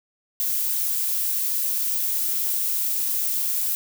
violet noise, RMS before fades -24 dBFS, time 0.4-3.75 s, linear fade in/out 0 ms, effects none

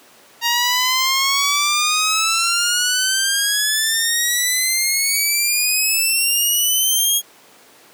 10% pulse exponential sweep, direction up, 932.3 to 3300 Hz, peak -7 dBFS, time 0.41-7.22 s, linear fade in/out 50 ms, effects pink hiss -47 dBFS RMS until 7.93 s + high-pass 300 Hz 12 dB/octave

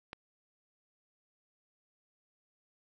click, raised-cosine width 0.3 ms, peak -25 dBFS, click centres 0.131 s, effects none

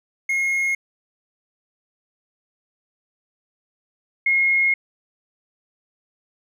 triangle / sine tone pair in turn, 2154 / 2154 Hz, C7 / C7, +50 / +50 cents, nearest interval unison, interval 0 cents, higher neither, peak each -17 / -15 dBFS, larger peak second, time 0.29-0.75 / 4.26-4.74 s, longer second, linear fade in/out 5 ms, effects none

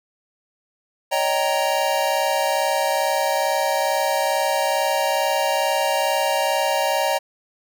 square chord, Eb dominant seventh, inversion third, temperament just, 560 / 622.3 / 777.8 / 933.4 Hz, Db5 / Eb5 / G5 / Bb5, +18 / 0 / -14 / +2 cents, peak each -25 dBFS, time 1.11-7.19 s, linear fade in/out 20 ms, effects none

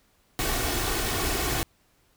pink noise with comb filter, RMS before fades -27 dBFS, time 0.39-1.63 s, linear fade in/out 0 ms, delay 2.7 ms, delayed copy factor +0.55, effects pink hiss -65 dBFS RMS until 2.16 s

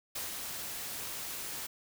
white noise with ADSR envelope, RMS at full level -37 dBFS, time 0.15-1.67 s, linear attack 8 ms, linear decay 140 ms, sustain -3 dB, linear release 8 ms, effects none

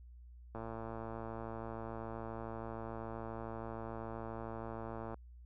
click train, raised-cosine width 1 ms, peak -30 dBFS, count 520, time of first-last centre 0.55-5.143 s, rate 113 Hz, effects added 60 Hz sine -52 dBFS peak until 5.45 s

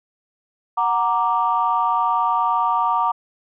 sine chord, Gb augmented, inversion none, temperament equal, 740 / 932.3 / 1174.7 Hz, Gb5 / Bb5 / D6, 0 / 0 / 0 cents, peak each -23 / -19 / -20 dBFS, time 0.77-3.12 s, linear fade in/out 10 ms, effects tanh soft clip ceiling -7 dBFS

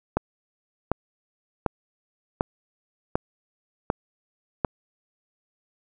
click train, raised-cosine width 1 ms, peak -7 dBFS, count 7, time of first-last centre 0.17-4.648 s, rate 1.34 Hz, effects none

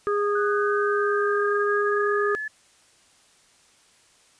harmonic tone, 410.8 Hz, G#4, 19 cents flat, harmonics 1 / 3 / 4, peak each -22 / -26 / -35 dBFS, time 0.07-2.35 s, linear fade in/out 0 ms
sine linear sweep, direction up, 1480 to 1729 Hz, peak -28 dBFS, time 0.35-2.48 s, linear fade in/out 5 ms
effects white hiss -58 dBFS RMS until 4.39 s + resampled to 22050 Hz

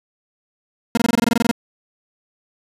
40% pulse tone bursts, 233.1 Hz, A#3, in tune, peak -12 dBFS, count 13, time 0.95-1.513 s, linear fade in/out 2 ms, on 23 ms, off 22 ms, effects resampled to 32000 Hz + 7-bit

